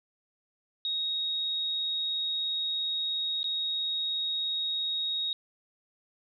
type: tone with dropouts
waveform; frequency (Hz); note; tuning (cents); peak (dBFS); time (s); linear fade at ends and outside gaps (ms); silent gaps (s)
sine; 3763; A#7; +16; -28; 0.85-5.33; 1; 3.431-3.442
effects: none